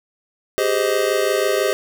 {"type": "chord", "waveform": "square", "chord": "Ab major seventh", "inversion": "third", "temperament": "just", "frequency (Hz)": [389.3, 415.3, 519.1, 623], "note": ["G4", "Ab4", "C5", "Eb5"], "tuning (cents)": [-12, 0, -14, 2], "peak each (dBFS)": -23, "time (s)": [0.58, 1.73], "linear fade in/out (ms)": 0, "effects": []}